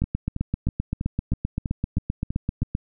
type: two click trains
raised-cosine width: 5 ms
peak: -15 / -11 dBFS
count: 9 / 22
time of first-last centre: 0.04-2.629 / 0.02-2.751 s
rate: 3.09 / 7.69 Hz
effects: none